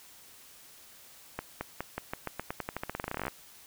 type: accelerating click train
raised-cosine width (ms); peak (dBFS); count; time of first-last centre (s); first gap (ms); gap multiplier
0.5; -18; 26; 1.39-3.281; 220; 0.89
effects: white hiss -54 dBFS RMS until 3.66 s